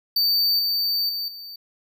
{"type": "tone with level steps", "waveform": "square", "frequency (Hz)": 4593, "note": "D8", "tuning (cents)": -39, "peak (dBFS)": [-18, -21, -26, -36], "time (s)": [0.16, 1.56], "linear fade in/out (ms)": 5, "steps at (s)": [0.59, 1.09, 1.28], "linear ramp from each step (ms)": 2, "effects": []}